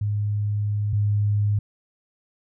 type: tone pair in turn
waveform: sine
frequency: 103.83 / 103.46 Hz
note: G#2 / G#2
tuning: 0 / -6 cents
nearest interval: unison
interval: 6 cents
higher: first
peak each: -21 / -18 dBFS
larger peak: second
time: 0.01-0.93 / 0.93-1.59 s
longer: first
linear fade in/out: 5 ms
effects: none